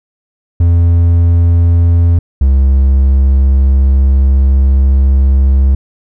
triangle tone pair in turn, 85.3 / 67.22 Hz, F2 / C2, -40 / +47 cents, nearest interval major third, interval 413 cents, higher first, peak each -3 dBFS, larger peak neither, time 0.6-2.19 / 2.41-5.75 s, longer second, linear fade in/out 5 ms, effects none

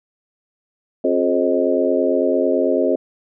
harmonic tone with a mistuned harmonic, 89 Hz, F2, 33 cents sharp, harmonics 3 / 4 / 5 / 6 / 7, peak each -21 / -21 / -21 / -21 / -21 dBFS, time 1.04-2.96 s, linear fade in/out 5 ms, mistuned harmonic 5, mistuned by -64 cents, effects none

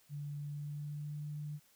sine tone with pitch glide, 145.3 to 148.78 Hz, D3 to D3, -18 to +23 cents, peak -39 dBFS, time 0.09-1.6 s, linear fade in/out 50 ms, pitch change +41 cents, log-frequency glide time 0.36-1.24 s, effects white hiss -68 dBFS RMS until 1.75 s

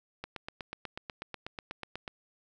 click train, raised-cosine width 0.3 ms, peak -22 dBFS, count 16, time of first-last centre 0.24-2.078 s, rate 8.16 Hz, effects none

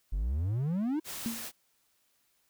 triangle exponential sweep, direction up, 42.86 to 326.2 Hz, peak -26 dBFS, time 0.12-1 s, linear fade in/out 10 ms
white noise, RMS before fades -40 dBFS, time 1.04-1.52 s, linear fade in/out 50 ms
sine tone with exponential decay, 230 Hz, A#3, 23 cents flat, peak -27 dBFS, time 1.26-1.51 s, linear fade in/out 0 ms, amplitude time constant 53 ms
effects white hiss -72 dBFS RMS until 2.49 s

